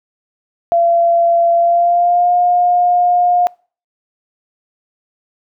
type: tone with pitch glide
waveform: sine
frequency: 682 to 711 Hz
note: F5 to F5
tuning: -41 to +31 cents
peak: -9 dBFS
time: 0.72-3.47 s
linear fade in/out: 0 ms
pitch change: +72 cents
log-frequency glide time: 1.55-2.33 s
effects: noise-tail reverb RT60 0.4 s tail -25 dB re dry